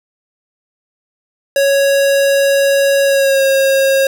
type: tone with pitch glide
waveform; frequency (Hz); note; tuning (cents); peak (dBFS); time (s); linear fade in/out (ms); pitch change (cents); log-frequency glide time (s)
square; 554.4 to 541.1; C#5 to C#5; 0 to -42; -10; 1.56-4.07; 2; -42; 3.05-3.43
effects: none